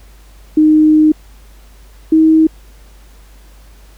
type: tone pair in turn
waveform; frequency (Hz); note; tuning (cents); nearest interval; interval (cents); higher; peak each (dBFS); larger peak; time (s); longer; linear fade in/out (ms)
sine; 308.5 / 317.5; D#4 / D#4; -15 / +35; unison; 50; second; -5; neither; 0.57-1.12 / 2.12-2.47; first; 5
effects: added 50 Hz sine -38 dBFS peak until 3.97 s + pink hiss -48 dBFS RMS until 3.97 s